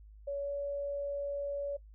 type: tone with pitch glide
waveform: sine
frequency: 563 to 567.2 Hz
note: C#5 to C#5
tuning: +27 to +40 cents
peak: -33 dBFS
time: 0.27-1.77 s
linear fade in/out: 10 ms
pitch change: +13 cents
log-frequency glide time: 0.39-0.5 s
effects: noise-tail reverb RT60 0.1 s tail -18 dB re dry + added 52 Hz sine -51 dBFS peak until 1.94 s